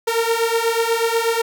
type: beating tone pair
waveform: sawtooth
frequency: 455 / 463.2 Hz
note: A#4 / A#4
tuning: -42 / -11 cents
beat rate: 8.2 Hz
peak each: -16 dBFS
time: 0.07-1.42 s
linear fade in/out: 10 ms
effects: none